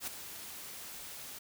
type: noise with ADSR envelope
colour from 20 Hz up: white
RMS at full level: -36 dBFS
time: 0-1.39 s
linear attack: 75 ms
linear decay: 5 ms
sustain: -10 dB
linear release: 8 ms
effects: none